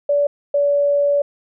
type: tone pair in turn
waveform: sine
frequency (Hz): 576 / 572.9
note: D5 / D5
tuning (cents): -34 / -43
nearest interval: unison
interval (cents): 9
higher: first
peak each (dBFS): -13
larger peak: neither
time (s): 0.09-0.27 / 0.54-1.22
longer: second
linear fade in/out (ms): 5
effects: none